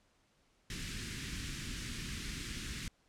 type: band-stop noise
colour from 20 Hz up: pink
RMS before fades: -41 dBFS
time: 0.7-2.88 s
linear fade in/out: 2 ms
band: 310 to 1600 Hz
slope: 24 dB/octave
effects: pink hiss -72 dBFS RMS until 3.08 s + low-pass 8000 Hz 12 dB/octave